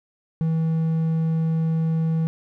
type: tone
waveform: triangle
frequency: 161.7 Hz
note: E3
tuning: 33 cents flat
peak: -17 dBFS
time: 0.41-2.27 s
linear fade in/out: 0 ms
effects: none